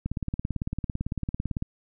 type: click train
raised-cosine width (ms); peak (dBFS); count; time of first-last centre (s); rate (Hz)
5; -16; 29; 0.06-1.624; 17.9
effects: none